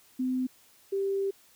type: tone pair in turn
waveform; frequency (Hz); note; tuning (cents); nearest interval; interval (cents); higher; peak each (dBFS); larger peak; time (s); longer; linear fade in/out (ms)
sine; 256.1 / 392.5; C4 / G4; -37 / +2; perfect fifth; 739; second; -26; neither; 0.19-0.47 / 0.92-1.31; second; 10
effects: white hiss -60 dBFS RMS until 1.55 s